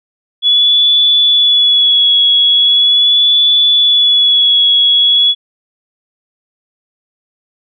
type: tone with vibrato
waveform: sine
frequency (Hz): 3400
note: G#7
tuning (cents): +40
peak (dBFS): -6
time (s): 0.42-5.35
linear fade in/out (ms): 50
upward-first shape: sine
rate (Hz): 0.4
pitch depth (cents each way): 27
effects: none